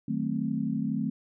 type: chord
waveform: sine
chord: D# diminished seventh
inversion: none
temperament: equal with one note detuned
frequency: 155.56 / 187.58 / 220 / 261.6 Hz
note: D#3 / F#3 / A3 / C4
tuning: 0 / +24 / 0 / 0 cents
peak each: -34 / -34 / -30 / -32 dBFS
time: 0.08-1.1 s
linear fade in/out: 5 ms
effects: none